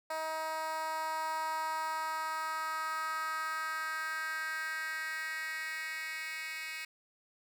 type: tone with high-pass filter sweep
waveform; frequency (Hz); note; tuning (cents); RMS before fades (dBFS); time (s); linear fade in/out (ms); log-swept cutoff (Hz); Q
10% pulse; 316.7; D#4; +31; -37; 0.1-6.85; 5; 730 to 2400; 3.6
effects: none